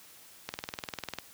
click train, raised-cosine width 0.2 ms, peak -17 dBFS, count 15, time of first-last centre 0.49-1.187 s, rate 20.1 Hz, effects white hiss -54 dBFS RMS until 1.33 s + high-pass 60 Hz 12 dB/octave

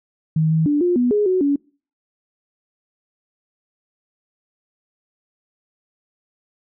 sine tone with pitch steps, 157.9 / 159.8 / 292.7 / 354 / 245.6 / 416.5 / 370.7 / 283.8 Hz, D#3 / D#3 / D4 / F4 / B3 / G#4 / F#4 / C#4, +26 / +47 / -6 / +23 / -9 / +5 / +3 / +41 cents, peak -14 dBFS, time 0.36-1.56 s, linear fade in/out 5 ms, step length 150 ms, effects noise-tail reverb RT60 0.4 s tail -25 dB re dry

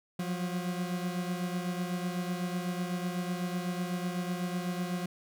40% pulse beating tone pair, 176.8 / 184.8 Hz, F3 / F#3, +22 / -2 cents, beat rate 8 Hz, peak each -32 / -37 dBFS, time 0.19-5.06 s, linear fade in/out 5 ms, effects none

